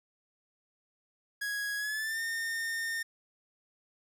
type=tone with pitch glide; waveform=45% pulse; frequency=1661.2 to 1822 Hz; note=G#6 to A#6; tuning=0 to -40 cents; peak=-32 dBFS; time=1.41-3.03 s; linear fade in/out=10 ms; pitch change=+160 cents; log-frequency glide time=1.77-2.22 s; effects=none